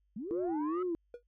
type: linear sweep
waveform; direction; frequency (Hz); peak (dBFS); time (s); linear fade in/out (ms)
sine; up; 185 to 1318.5; -37; 0.16-0.83; 5
type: tone with vibrato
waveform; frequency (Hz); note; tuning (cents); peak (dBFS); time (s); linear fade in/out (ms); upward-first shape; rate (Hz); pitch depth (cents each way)
sine; 329.6; E4; 0; -30; 0.31-0.95; 0; sine; 2.4; 180
type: tone with exponential decay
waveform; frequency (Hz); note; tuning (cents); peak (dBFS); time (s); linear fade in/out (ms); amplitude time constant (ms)
triangle; 481.3; B4; -45; -36; 1.14-1.23; 2; 18
effects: tanh soft clip ceiling -26 dBFS + added 50 Hz sine -70 dBFS peak until 1.27 s